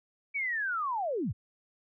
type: linear sweep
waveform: sine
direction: down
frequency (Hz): 2300 to 65.41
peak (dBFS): -29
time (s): 0.34-1.33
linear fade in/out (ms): 20
effects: none